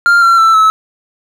triangle tone with pitch steps, 1396.9 / 1363.4 / 1330.7 / 1298.8 Hz, F6 / F6 / E6 / E6, 0 / -42 / +16 / -26 cents, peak -3 dBFS, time 0.06-0.7 s, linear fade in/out 0 ms, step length 160 ms, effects none

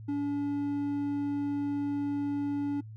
triangle tone, 286 Hz, D4, 46 cents flat, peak -26 dBFS, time 0.08-2.81 s, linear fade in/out 10 ms, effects noise-tail reverb RT60 0.1 s tail -22 dB re dry + added 109 Hz sine -42 dBFS peak until 2.96 s

